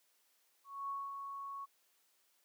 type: tone with ADSR envelope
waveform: sine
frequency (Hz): 1108.7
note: C#6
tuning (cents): 0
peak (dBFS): -37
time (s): 0.64-1.66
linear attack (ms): 250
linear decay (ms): 220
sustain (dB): -5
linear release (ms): 22
effects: white hiss -74 dBFS RMS until 2.44 s + high-pass 300 Hz 12 dB/octave